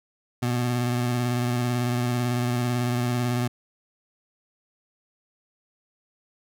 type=tone with vibrato; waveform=25% pulse; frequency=122.2 Hz; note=B2; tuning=18 cents flat; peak=-19 dBFS; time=0.42-3.48 s; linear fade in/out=10 ms; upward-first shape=square; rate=18 Hz; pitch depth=24 cents each way; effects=none